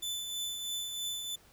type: tone with tremolo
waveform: sawtooth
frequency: 3508 Hz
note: A7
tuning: 6 cents flat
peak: -30 dBFS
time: 0.02-1.36 s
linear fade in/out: 10 ms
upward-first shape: triangle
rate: 3.1 Hz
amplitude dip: 45%
effects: pink hiss -61 dBFS RMS until 1.52 s